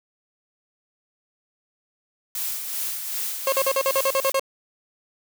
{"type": "noise with tremolo", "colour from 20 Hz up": "blue", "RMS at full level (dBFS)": -27, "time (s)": [2.35, 4.32], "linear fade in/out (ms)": 2, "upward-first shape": "sine", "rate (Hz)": 2.6, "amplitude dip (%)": 45}
{"type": "tone bursts", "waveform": "30% pulse", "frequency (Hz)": 540, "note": "C#5", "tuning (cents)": -45, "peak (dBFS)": -16, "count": 10, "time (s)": [3.47, 4.396], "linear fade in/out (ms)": 2, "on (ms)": 53, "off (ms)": 44}
{"effects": []}